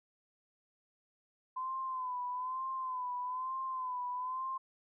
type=tone with vibrato; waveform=sine; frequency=1020 Hz; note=C6; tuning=44 cents flat; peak=-35 dBFS; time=1.56-4.58 s; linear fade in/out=10 ms; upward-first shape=sine; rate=1.1 Hz; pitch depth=58 cents each way; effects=none